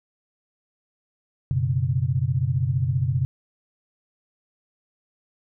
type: chord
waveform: sine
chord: F# suspended fourth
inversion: none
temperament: equal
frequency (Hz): 92.5 / 123.47 / 138.59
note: F#2 / B2 / C#3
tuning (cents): 0 / 0 / 0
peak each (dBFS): -27 / -23 / -24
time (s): 1.51-3.25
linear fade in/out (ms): 0
effects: none